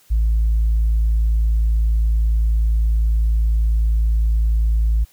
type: tone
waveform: sine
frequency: 55 Hz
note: A1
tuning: in tune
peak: -12 dBFS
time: 0.1-5.05 s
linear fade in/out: 20 ms
effects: tanh soft clip ceiling -11 dBFS + white hiss -54 dBFS RMS until 5.12 s